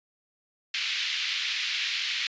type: band-pass noise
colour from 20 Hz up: pink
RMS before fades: -30 dBFS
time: 0.74-2.27 s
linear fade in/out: 2 ms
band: 2200 to 4400 Hz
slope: 24 dB/octave
effects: resampled to 16000 Hz